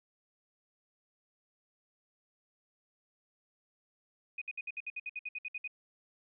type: tone bursts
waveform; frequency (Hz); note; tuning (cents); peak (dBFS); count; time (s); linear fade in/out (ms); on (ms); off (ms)
sine; 2489; D#7; 0; -36; 14; 4.38-5.677; 5; 36; 61
effects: none